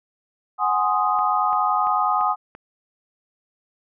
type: chord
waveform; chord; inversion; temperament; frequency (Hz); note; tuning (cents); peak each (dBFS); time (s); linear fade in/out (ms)
sine; Ab dominant seventh; third; equal; 740 / 830.6 / 1046.5 / 1244.5; Gb5 / Ab5 / C6 / Eb6; 0 / 0 / 0 / 0; -24 / -23 / -26 / -21; 0.58-2.36; 50
type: click train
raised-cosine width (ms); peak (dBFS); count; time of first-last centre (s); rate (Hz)
0.5; -25; 5; 1.19-2.551; 2.94
effects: none

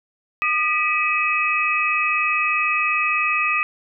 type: tone cluster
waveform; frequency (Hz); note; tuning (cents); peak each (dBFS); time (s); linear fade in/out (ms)
sine; 1220 / 1950 / 2346 / 2557; D#6 / B6 / D7 / D#7; -34 / -23 / -2 / +47; -22 / -27 / -29 / -20; 0.42-3.63; 0
effects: none

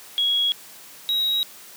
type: tone pair in turn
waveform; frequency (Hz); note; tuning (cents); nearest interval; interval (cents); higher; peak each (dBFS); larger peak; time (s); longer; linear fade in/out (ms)
sine / triangle; 3322 / 3824; G#7 / A#7; 0 / +43; major second; 243; second; -18; neither; 0.18-0.52 / 1.09-1.43; neither; 0
effects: white hiss -44 dBFS RMS until 1.76 s + high-pass 150 Hz 12 dB/octave

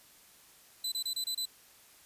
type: tone bursts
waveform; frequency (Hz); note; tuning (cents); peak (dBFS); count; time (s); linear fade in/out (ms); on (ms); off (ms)
sawtooth; 4015; B7; +28; -29; 6; 0.84-1.455; 5; 80; 27
effects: white hiss -59 dBFS RMS until 2.05 s + resampled to 32000 Hz

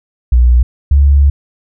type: tone pair in turn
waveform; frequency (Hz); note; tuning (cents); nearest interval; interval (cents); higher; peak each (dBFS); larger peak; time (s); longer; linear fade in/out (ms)
sine; 60.7 / 70.46; B1 / C#2; -29 / +29; minor third; 258; second; -4; neither; 0.32-0.63 / 0.91-1.3; second; 5
effects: none

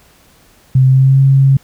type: tone with pitch glide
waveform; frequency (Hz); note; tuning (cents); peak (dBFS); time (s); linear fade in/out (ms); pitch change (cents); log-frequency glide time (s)
sine; 130.81 to 135.74; C3 to C#3; 0 to -36; -5; 0.75-1.57; 5; +64; 0.86-1.21
effects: pink hiss -48 dBFS RMS until 1.63 s

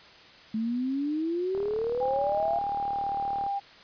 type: exponential sweep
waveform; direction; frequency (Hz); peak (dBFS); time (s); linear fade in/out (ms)
sine; up; 216 to 698.5; -26; 0.54-2.59; 5
type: click train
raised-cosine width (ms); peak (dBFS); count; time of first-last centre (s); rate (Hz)
1; -27; 73; 1.55-3.465; 37.6
type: tone with pitch glide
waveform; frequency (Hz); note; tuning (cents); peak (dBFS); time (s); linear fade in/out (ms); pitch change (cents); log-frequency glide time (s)
sine; 806 to 798.1; G5 to G5; +48 to +31; -27; 2-3.6; 20; -17; 2.77-3.1
effects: white hiss -51 dBFS RMS until 3.83 s + resampled to 11025 Hz

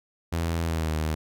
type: tone with pitch glide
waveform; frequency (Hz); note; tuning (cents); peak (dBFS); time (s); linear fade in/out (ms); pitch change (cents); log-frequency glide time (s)
sawtooth; 83.3 to 78.17; E2 to D#2; +19 to +9; -21; 0.32-1.15; 10; -110; 0.63-0.93
effects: none

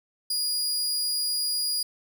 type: tone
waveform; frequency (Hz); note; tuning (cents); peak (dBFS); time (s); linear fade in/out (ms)
sawtooth; 4876; D#8; -36; -22; 0.3-1.83; 5
effects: 10-bit

